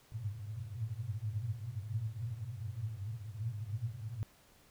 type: band-pass noise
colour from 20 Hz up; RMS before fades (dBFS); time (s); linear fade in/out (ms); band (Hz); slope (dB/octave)
pink; -40; 0.12-4.23; 0; 100 to 120; 96
effects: pink hiss -64 dBFS RMS until 4.7 s